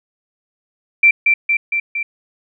sine tone with echo, 2349 Hz, D7, in tune, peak -6 dBFS, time 1.03-1.11 s, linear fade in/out 5 ms, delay 230 ms, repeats 4, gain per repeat -3 dB, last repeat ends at 2.03 s, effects none

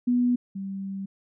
sine tone pair in turn, 245.2 / 194.62 Hz, B3 / G3, -12 / -12 cents, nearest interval major third, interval 400 cents, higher first, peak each -19 / -30 dBFS, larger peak first, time 0.07-0.36 / 0.55-1.06 s, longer second, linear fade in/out 10 ms, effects none

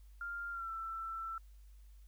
sine tone with pitch glide, 1396.9 to 1334.6 Hz, F6 to E6, 0 to +21 cents, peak -39 dBFS, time 0.21-1.38 s, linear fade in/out 2 ms, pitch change -79 cents, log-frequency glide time 0.51-0.7 s, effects added 50 Hz sine -54 dBFS peak until 2.07 s + white hiss -74 dBFS RMS until 2.07 s

